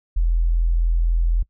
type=tone; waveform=sine; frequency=41.94 Hz; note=E1; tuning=31 cents sharp; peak=-15 dBFS; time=0.16-1.43 s; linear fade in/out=10 ms; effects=noise-tail reverb RT60 0.1 s tail -24 dB re dry

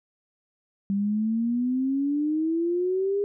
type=exponential sweep; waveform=sine; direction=up; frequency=196 to 410 Hz; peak=-22 dBFS; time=0.9-3.24 s; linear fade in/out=0 ms; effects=none

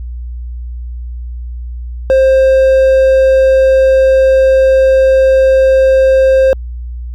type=tone; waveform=triangle; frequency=529 Hz; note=C5; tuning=19 cents sharp; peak=-3 dBFS; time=2.1-6.53 s; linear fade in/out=0 ms; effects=added 60 Hz sine -20 dBFS peak until 7.14 s

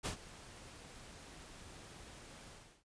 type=noise with ADSR envelope; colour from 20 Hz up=pink; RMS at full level=-37 dBFS; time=0.03-2.84 s; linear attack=28 ms; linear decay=100 ms; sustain=-17 dB; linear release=350 ms; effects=resampled to 22050 Hz

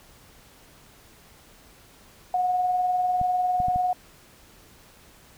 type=tone with tremolo; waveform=sine; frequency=728 Hz; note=F#5; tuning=28 cents flat; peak=-19 dBFS; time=2.34-3.93 s; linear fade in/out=2 ms; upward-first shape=triangle; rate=20 Hz; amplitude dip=40%
type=clicks; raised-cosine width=5 ms; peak=-21 dBFS; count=4; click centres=3.214 / 3.602 / 3.684 / 3.76 s
effects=pink hiss -53 dBFS RMS until 5.37 s

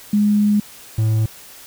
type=tone pair in turn; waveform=sine / triangle; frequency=207.7 / 110.03 Hz; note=G#3 / A2; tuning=0 / 0 cents; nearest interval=major seventh; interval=1100 cents; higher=first; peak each=-12 dBFS; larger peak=neither; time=0.13-0.6 / 0.98-1.26 s; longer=first; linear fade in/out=5 ms; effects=white hiss -41 dBFS RMS until 1.66 s

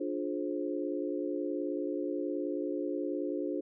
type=chord; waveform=sine; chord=D half-diminished seventh; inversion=none; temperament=just; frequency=293.7 / 352.4 / 422.9 / 528.6 Hz; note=D4 / F4 / Ab4 / C5; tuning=0 / +16 / +31 / +18 cents; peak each=-35 / -36 / -39 / -39 dBFS; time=0-3.61 s; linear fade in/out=10 ms; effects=none

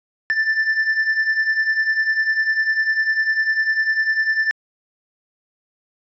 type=beating tone pair; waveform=triangle; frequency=1760 / 1770 Hz; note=A6 / A6; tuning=0 / +10 cents; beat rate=10 Hz; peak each=-21 / -16 dBFS; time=0.3-4.51 s; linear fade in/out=0 ms; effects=resampled to 16000 Hz

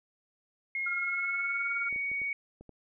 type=tone with pitch glide; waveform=sine; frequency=2154 to 2239 Hz; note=C7 to C#7; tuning=+50 to +17 cents; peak=-30 dBFS; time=0.75-2.33 s; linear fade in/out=2 ms; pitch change=+67 cents; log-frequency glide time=0.9-1.74 s
type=tone with tremolo; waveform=sine; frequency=1396.9 Hz; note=F6; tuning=in tune; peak=-31 dBFS; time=0.86-1.89 s; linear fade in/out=5 ms; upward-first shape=triangle; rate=19 Hz; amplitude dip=80%
type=clicks; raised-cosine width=2 ms; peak=-36 dBFS; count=6; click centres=1.927 / 1.961 / 2.116 / 2.217 / 2.61 / 2.693 s
effects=none

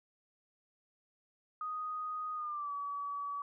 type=tone with pitch glide; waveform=sine; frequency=1244.5 to 1141.2 Hz; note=D#6 to C#6; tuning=0 to +50 cents; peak=-36 dBFS; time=1.61-3.42 s; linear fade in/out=2 ms; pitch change=-150 cents; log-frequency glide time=2.34-2.73 s; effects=none

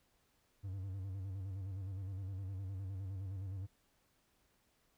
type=tone with vibrato; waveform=triangle; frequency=95.9 Hz; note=G2; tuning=37 cents flat; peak=-38 dBFS; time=0.63-3.67 s; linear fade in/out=20 ms; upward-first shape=square; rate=9.7 Hz; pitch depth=58 cents each way; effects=pink hiss -75 dBFS RMS until 4.97 s

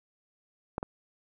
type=clicks; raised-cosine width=1 ms; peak=-16 / -19 dBFS; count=2; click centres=0.781 / 0.829 s; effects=none

